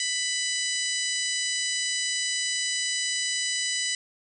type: harmonic tone with a mistuned harmonic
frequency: 993 Hz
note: B5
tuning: 9 cents sharp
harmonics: 2 / 3 / 4 / 5 / 6 / 7 / 8 / 9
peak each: -32 / -33 / -34 / -33 / -35 / -37 / -34 / -36 dBFS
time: 0-3.95 s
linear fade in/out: 2 ms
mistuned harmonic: 9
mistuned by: -63 cents
effects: none